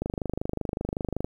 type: click train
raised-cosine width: 2 ms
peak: -15 dBFS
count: 32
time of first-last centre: 0.02-1.245 s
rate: 25.3 Hz
effects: 9-bit